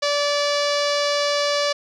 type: tone with low-pass filter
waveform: sawtooth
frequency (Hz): 579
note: D5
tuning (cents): -25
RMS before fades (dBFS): -21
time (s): 0.02-1.73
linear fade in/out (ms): 10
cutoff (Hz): 5000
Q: 3.1
effects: none